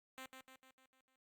5% pulse tone with echo, 261.6 Hz, C4, in tune, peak -37 dBFS, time 0.18-0.26 s, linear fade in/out 0 ms, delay 150 ms, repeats 6, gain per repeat -5 dB, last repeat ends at 1.16 s, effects noise-tail reverb RT60 0.2 s tail -24 dB re dry + Opus 48 kbps

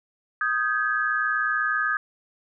sine tone cluster, 1246 / 1566 / 1686 Hz, D#6 / G6 / G#6, +2 / -2 / +26 cents, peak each -26 dBFS, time 0.41-1.97 s, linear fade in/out 2 ms, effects none

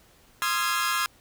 sawtooth chord, F minor seventh, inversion second, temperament equal with one note detuned, 1046.5 / 1244.5 / 1363.4 / 1661.2 Hz, C6 / Eb6 / F6 / Ab6, 0 / 0 / -42 / 0 cents, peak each -26 dBFS, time 0.42-1.06 s, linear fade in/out 0 ms, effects pink hiss -58 dBFS RMS until 1.2 s

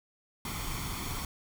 pink noise with comb filter, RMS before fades -36 dBFS, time 0.45-1.25 s, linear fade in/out 2 ms, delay 0.9 ms, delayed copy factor +0.6, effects none

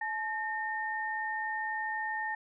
sine tone pair together, 861.8 / 1826 Hz, A5 / A#6, -36 / -36 cents, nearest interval octave + minor second, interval 1300 cents, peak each -35 / -34 dBFS, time 0.01-2.35 s, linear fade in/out 5 ms, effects none

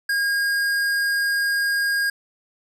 sine tone with tanh clipping, 1625 Hz, G#6, 38 cents flat, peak -21 dBFS, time 0.09-2.1 s, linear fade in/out 5 ms, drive 17 dB, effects none

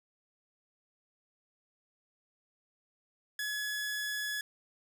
sawtooth tone, 1696 Hz, G#6, 36 cents sharp, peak -30 dBFS, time 3.39-4.41 s, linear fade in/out 2 ms, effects none

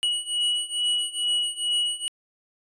square beating tone pair, 2924 / 2926.3 Hz, F#7 / F#7, -21 / -20 cents, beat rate 2.3 Hz, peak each -28 / -26 dBFS, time 0.03-2.08 s, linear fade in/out 0 ms, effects resampled to 22050 Hz

